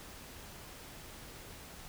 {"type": "silence", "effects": ["pink hiss -50 dBFS RMS until 1.88 s"]}